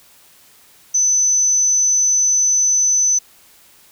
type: tone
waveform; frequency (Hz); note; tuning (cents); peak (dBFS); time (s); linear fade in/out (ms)
sine; 6050; F#8; +38; -12; 0.94-3.19; 10
effects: white hiss -49 dBFS RMS until 3.91 s